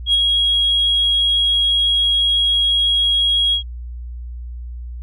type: tone with ADSR envelope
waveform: sine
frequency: 3298 Hz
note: G#7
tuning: 13 cents flat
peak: -8 dBFS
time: 0.06-3.63 s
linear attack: 77 ms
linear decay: 25 ms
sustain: -4 dB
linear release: 100 ms
effects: tanh soft clip ceiling -9 dBFS + added 60 Hz sine -27 dBFS peak until 5.02 s

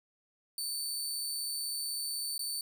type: tone with dropouts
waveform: 20% pulse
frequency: 4536 Hz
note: C#8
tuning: 39 cents sharp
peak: -28 dBFS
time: 0.58-2.61 s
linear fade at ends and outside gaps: 2 ms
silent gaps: 2.38-2.392 s
effects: none

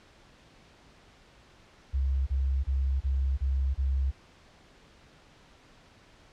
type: tone bursts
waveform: sine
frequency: 67.1 Hz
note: C2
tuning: 44 cents sharp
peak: -24 dBFS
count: 6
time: 1.93-4.115 s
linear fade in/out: 20 ms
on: 340 ms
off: 29 ms
effects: pink hiss -57 dBFS RMS until 6.32 s + low-pass 5000 Hz 12 dB/octave

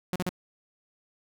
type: tone bursts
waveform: sawtooth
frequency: 181.3 Hz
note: F#3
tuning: 35 cents flat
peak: -23 dBFS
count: 3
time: 0.13-0.292 s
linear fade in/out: 0 ms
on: 28 ms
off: 39 ms
effects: none

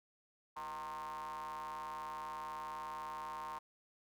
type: ring-modulated tone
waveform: square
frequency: 73 Hz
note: D2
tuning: 10 cents flat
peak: -40 dBFS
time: 0.56-3.59 s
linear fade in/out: 10 ms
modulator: 992 Hz
effects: none

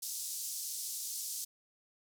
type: band-pass noise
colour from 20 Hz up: pink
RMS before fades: -40 dBFS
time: 0.02-1.45 s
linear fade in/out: 10 ms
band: 5200 to 15000 Hz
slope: 24 dB/octave
effects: none

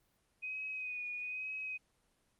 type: tone with vibrato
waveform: sine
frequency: 2500 Hz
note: D#7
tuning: 8 cents sharp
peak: -38 dBFS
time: 0.42-1.78 s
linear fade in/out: 20 ms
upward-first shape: sine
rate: 1.1 Hz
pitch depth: 33 cents each way
effects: pink hiss -75 dBFS RMS until 2.39 s + Opus 24 kbps

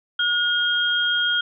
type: tone pair together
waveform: sine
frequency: 1440 / 3233 Hz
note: F#6 / G#7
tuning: -47 / -47 cents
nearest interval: octave + major second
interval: 1400 cents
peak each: -21 dBFS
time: 0.19-1.41 s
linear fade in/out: 5 ms
effects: none

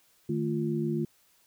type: tone cluster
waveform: sine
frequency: 153.4 / 220.9 / 347.3 Hz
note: D#3 / A3 / F4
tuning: -24 / +7 / -10 cents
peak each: -31 dBFS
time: 0.29-1.05 s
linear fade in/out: 5 ms
effects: white hiss -65 dBFS RMS until 1.46 s

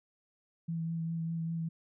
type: tone with vibrato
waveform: sine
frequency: 164.81 Hz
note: E3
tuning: in tune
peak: -32 dBFS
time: 0.68-1.69 s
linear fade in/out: 10 ms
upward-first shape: triangle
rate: 5 Hz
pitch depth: 20 cents each way
effects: none

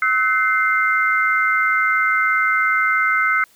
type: tone cluster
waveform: sine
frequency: 1294 / 1511 / 2089 Hz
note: E6 / F#6 / C7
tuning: -32 / +36 / -3 cents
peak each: -19 dBFS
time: 0.02-3.44 s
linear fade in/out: 2 ms
effects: white hiss -54 dBFS RMS until 3.55 s

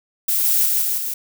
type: noise with echo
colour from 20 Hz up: violet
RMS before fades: -19 dBFS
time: 0.28-0.66 s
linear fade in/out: 5 ms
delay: 160 ms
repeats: 3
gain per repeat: -2 dB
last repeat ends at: 1.14 s
effects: none

